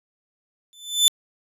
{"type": "tone with exponential growth", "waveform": "sawtooth", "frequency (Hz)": 3520, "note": "A7", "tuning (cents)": 0, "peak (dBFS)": -7, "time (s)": [0.73, 1.08], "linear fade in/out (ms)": 0, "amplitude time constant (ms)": 74, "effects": ["resampled to 32000 Hz"]}